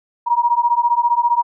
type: beating tone pair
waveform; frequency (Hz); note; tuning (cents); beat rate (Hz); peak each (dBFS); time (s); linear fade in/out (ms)
sine; 945 / 960; A#5 / B5; +23 / -49; 15; -16; 0.26-1.43; 20
effects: none